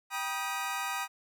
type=chord; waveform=25% pulse; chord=G augmented; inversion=none; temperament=equal with one note detuned; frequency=784 / 964.6 / 1244.5 Hz; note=G5 / B5 / D#6; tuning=0 / -41 / 0 cents; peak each=-34 / -33 / -32 dBFS; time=0.1-1.08 s; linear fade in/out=50 ms; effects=none